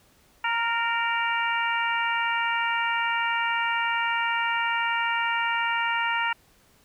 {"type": "harmonic tone with a mistuned harmonic", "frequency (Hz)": 465.3, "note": "A#4", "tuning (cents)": -3, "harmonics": [2, 3, 4, 5, 6], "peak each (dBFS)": [-27, -29, -30, -31, -32], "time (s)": [0.44, 6.33], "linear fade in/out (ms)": 5, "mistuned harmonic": 4, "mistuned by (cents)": -18, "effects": ["pink hiss -60 dBFS RMS until 6.84 s"]}